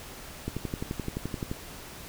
click train, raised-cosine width 3 ms, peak -18 dBFS, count 13, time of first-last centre 0.48-1.514 s, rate 11.6 Hz, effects pink hiss -44 dBFS RMS until 2.08 s

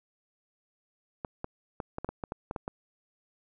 clicks, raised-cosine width 1 ms, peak -20 dBFS, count 11, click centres 1.248 / 1.444 / 1.802 / 1.984 / 2.046 / 2.09 / 2.238 / 2.321 / 2.511 / 2.562 / 2.679 s, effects none

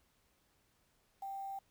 sine tone with quantisation, 784 Hz, G5, in tune, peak -40 dBFS, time 1.22-1.59 s, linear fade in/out 5 ms, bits 10, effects pink hiss -74 dBFS RMS until 1.7 s

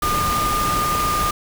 sine tone in noise, 1210 Hz, D#6, 49 cents flat, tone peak -19 dBFS, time 0.02-1.31 s, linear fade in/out 5 ms, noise pink, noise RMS -24 dBFS, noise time 0.02-1.31 s, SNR +2 dB, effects none

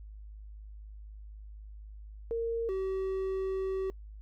sine / triangle tone pair in turn, 460.6 / 381.9 Hz, A#4 / G4, -21 / -45 cents, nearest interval minor third, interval 324 cents, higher first, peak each -29 / -28 dBFS, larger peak second, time 2.31-2.69 / 2.69-3.9 s, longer second, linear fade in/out 0 ms, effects noise-tail reverb RT60 0.1 s tail -23 dB re dry + added 52 Hz sine -44 dBFS peak until 4.21 s

